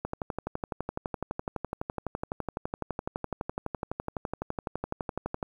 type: click train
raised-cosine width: 1 ms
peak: -17 dBFS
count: 65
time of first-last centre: 0.05-5.428 s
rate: 11.9 Hz
effects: 9-bit